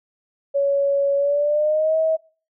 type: tone with pitch glide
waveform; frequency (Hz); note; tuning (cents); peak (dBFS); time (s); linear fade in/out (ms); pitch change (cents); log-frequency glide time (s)
sine; 560 to 639.6; C#5 to D#5; +18 to +48; -16; 0.54-2.17; 20; +230; 1.17-1.97
effects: noise-tail reverb RT60 0.4 s tail -22 dB re dry